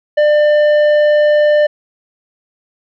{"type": "tone with tanh clipping", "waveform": "sine", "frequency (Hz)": 597, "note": "D5", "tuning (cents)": 28, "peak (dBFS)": -9, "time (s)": [0.17, 1.67], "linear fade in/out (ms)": 10, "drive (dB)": 9, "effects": []}